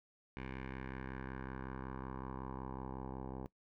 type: tone with low-pass filter sweep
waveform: 10% pulse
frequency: 65.41 Hz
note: C2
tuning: in tune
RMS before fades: -45 dBFS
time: 0.37-3.46 s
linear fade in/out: 0 ms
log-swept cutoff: 2300 to 720 Hz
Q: 2.5
effects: noise-tail reverb RT60 0.1 s tail -19 dB re dry